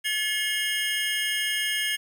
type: tone cluster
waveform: square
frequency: 1715 / 2158 / 2869 / 3197 Hz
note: A6 / C#7 / F7 / G7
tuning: -45 / -47 / +46 / +33 cents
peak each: -31 dBFS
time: 0.04-1.97 s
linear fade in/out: 20 ms
effects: 9-bit